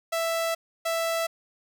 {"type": "tone pair in turn", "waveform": "sawtooth", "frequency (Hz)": [661, 661], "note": ["E5", "E5"], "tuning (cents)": [5, 5], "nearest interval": "unison", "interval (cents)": 0, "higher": "neither", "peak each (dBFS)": -21, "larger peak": "neither", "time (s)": [[0.12, 0.55], [0.85, 1.27]], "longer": "first", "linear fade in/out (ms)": 10, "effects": []}